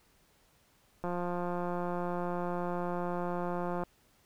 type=click train; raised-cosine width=1 ms; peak=-22 dBFS; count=493; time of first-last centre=1.04-3.835 s; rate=176 Hz; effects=pink hiss -67 dBFS RMS until 4.25 s